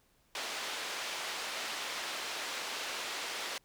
white band-pass noise, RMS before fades -39 dBFS, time 0.35-3.58 s, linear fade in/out 2 ms, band 400 to 4200 Hz, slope 12 dB/octave, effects pink hiss -70 dBFS RMS until 3.64 s

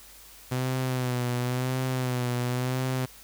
sawtooth tone with vibrato, 126.2 Hz, B2, 38 cents sharp, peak -22 dBFS, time 0.51-3.06 s, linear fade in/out 10 ms, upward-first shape sine, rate 0.95 Hz, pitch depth 48 cents each way, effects added 50 Hz sine -57 dBFS peak until 3.23 s + white hiss -50 dBFS RMS until 3.23 s

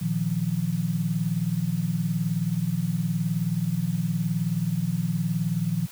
sine chord, Bb suspended fourth, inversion none, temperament equal, 116.54 / 155.56 / 174.61 Hz, Bb2 / Eb3 / F3, 0 / 0 / 0 cents, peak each -31 / -27 / -26 dBFS, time 0.01-5.87 s, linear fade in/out 10 ms, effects white hiss -46 dBFS RMS until 5.91 s

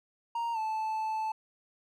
triangle tone with pitch glide, 932.3 to 874.9 Hz, A#5 to A5, 0 to -10 cents, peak -28 dBFS, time 0.35-1.32 s, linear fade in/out 5 ms, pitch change -110 cents, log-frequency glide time 0.53-0.58 s, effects none

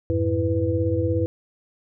sine tone cluster, 88.9 / 105.7 / 329.9 / 495.3 Hz, F2 / G#2 / E4 / B4, +31 / +31 / +1 / +5 cents, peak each -25 dBFS, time 0.1-1.26 s, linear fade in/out 0 ms, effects none

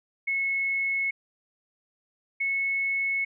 sine tone pair in turn, 2189 / 2197 Hz, C#7 / C#7, -22 / -16 cents, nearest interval unison, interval 6 cents, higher second, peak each -24 dBFS, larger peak neither, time 0.27-1.11 / 2.4-3.25 s, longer second, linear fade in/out 10 ms, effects none

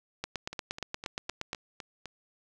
two click trains, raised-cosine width 0.2 ms, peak -16 / -23 dBFS, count 12 / 7, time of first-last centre 0.24-1.531 / 0.53-2.057 s, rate 8.52 / 3.93 Hz, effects none

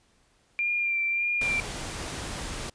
sine tone with vibrato, 2382 Hz, D7, 24 cents sharp, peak -24 dBFS, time 0.59-1.6 s, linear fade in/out 0 ms, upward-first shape sine, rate 1.7 Hz, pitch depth 25 cents each way
pink noise, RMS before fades -35 dBFS, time 1.41-2.7 s, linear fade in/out 5 ms
effects pink hiss -65 dBFS RMS until 2.74 s + resampled to 22050 Hz

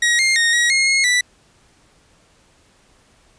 sawtooth tone with pitch steps, 1897 / 2119 / 1855 / 1905 / 2147 / 2160 / 1969 Hz, A#6 / C7 / A#6 / A#6 / C7 / C#7 / B6, +30 / +21 / -9 / +37 / +44 / -45 / -6 cents, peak -10 dBFS, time 0.02-1.21 s, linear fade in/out 5 ms, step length 170 ms, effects pink hiss -55 dBFS RMS until 3.38 s + resampled to 22050 Hz

